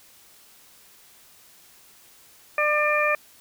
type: harmonic tone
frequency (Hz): 598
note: D5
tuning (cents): +31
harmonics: 1 / 2 / 3 / 4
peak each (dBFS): -24 / -25 / -26 / -24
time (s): 2.58-3.15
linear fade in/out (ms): 2
effects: white hiss -53 dBFS RMS until 3.4 s